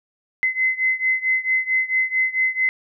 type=beating tone pair; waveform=sine; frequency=2046 / 2050.5 Hz; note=C7 / C7; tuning=-39 / -36 cents; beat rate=4.5 Hz; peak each=-20 / -22 dBFS; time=0.43-2.69 s; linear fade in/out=0 ms; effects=none